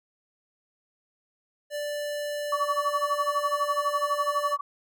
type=tone; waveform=square; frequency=587.3 Hz; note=D5; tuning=in tune; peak=-30 dBFS; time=1.7-4.57 s; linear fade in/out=50 ms
type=tone with tremolo; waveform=sine; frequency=1137 Hz; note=C#6; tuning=44 cents sharp; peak=-21 dBFS; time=2.52-4.61 s; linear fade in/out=5 ms; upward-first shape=sine; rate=12 Hz; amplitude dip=100%
effects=none